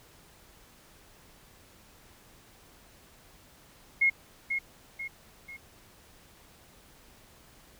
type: tone with echo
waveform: sine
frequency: 2157 Hz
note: C#7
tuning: 48 cents flat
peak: -20 dBFS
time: 4.01-4.1 s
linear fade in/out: 10 ms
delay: 490 ms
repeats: 3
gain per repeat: -7 dB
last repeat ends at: 5.57 s
effects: pink hiss -57 dBFS RMS until 7.79 s